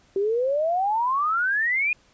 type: exponential sweep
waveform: sine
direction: up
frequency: 381.5 to 2489 Hz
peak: -20 dBFS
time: 0.16-1.93 s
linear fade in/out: 2 ms
effects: pink hiss -59 dBFS RMS until 2.13 s + resampled to 16000 Hz